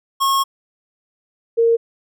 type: tone pair in turn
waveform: square / sine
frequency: 1089 / 461.5 Hz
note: C#6 / A#4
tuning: -31 / -17 cents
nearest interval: octave + minor third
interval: 1486 cents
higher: first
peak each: -15 / -11 dBFS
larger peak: second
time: 0.2-0.44 / 1.57-1.77 s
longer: first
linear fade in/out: 20 ms
effects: none